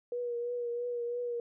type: tone with vibrato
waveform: sine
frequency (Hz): 480.5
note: B4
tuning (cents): -48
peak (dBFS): -32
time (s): 0.12-1.4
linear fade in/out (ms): 2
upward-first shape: triangle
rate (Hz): 3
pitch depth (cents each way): 32
effects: none